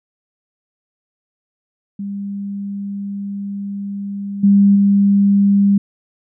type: tone with level steps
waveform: sine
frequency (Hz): 200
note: G3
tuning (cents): +35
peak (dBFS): -22 / -7 / -9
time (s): 1.99-5.78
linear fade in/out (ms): 5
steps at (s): 4.43 / 4.75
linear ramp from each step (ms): 10
effects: none